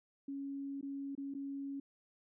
sine tone with dropouts, 277.2 Hz, C#4, in tune, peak -39 dBFS, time 0.28-1.8 s, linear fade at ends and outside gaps 5 ms, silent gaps 0.812-0.827 / 1.152-1.177 / 1.34-1.348 s, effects none

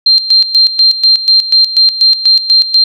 sine tone with tremolo, 4167 Hz, C8, 8 cents flat, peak -3 dBFS, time 0.06-2.84 s, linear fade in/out 5 ms, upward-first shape square, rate 4.1 Hz, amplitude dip 75%, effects none

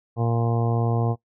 harmonic tone, 116.54 Hz, A#2, in tune, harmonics 1 / 2 / 3 / 4 / 5 / 6 / 7 / 8 / 9, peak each -21 / -30 / -32 / -29 / -38 / -32 / -35 / -41 / -38 dBFS, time 0.16-1.16 s, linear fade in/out 50 ms, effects noise-tail reverb RT60 0.1 s tail -19 dB re dry

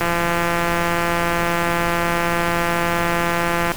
click train, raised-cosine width 0.5 ms, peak -5 dBFS, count 635, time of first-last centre 0.01-3.718 s, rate 171 Hz, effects pink hiss -30 dBFS RMS until 3.76 s

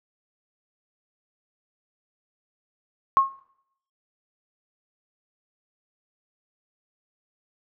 sine tone with exponential decay, 1082 Hz, C#6, 42 cents flat, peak -11 dBFS, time 3.17-3.39 s, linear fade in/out 0 ms, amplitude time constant 46 ms, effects noise-tail reverb RT60 0.7 s tail -19 dB re dry

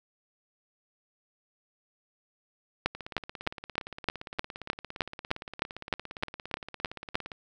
two click trains, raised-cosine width 0.3 ms, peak -9 / -23 dBFS, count 15 / 77, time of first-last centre 2.86-7.154 / 2.95-7.318 s, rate 3.26 / 17.4 Hz, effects none

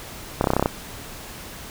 clicks, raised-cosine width 1 ms, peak -4 dBFS, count 9, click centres 0.411 / 0.442 / 0.472 / 0.504 / 0.535 / 0.566 / 0.596 / 0.626 / 0.659 s, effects pink hiss -38 dBFS RMS until 1.7 s

